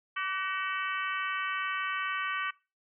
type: harmonic tone with a mistuned harmonic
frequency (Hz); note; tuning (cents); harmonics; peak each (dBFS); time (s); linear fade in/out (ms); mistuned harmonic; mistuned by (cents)
377.7; F#4; +36; 3 / 4 / 5 / 6 / 7 / 8; -34 / -36 / -38 / -40 / -41 / -42; 0.16-2.51; 10; 3; +37
effects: noise-tail reverb RT60 0.3 s tail -22 dB re dry